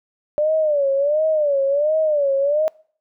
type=tone with vibrato; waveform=sine; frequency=587.3 Hz; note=D5; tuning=in tune; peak=-15 dBFS; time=0.38-2.68 s; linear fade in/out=0 ms; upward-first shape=sine; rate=1.4 Hz; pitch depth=130 cents each way; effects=noise-tail reverb RT60 0.5 s tail -25 dB re dry